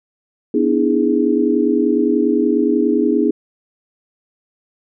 sine chord, E dominant seventh, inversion second, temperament equal with one note detuned, 246.9 / 293.7 / 323.8 / 415.3 Hz, B3 / D4 / E4 / G#4, 0 / 0 / -31 / 0 cents, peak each -18 dBFS, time 0.54-3.31 s, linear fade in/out 5 ms, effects none

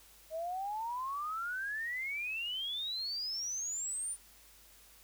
sine exponential sweep, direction up, 622.3 to 9500 Hz, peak -35 dBFS, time 0.3-4.17 s, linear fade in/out 50 ms, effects added 50 Hz sine -66 dBFS peak until 5.03 s + white hiss -60 dBFS RMS until 5.03 s

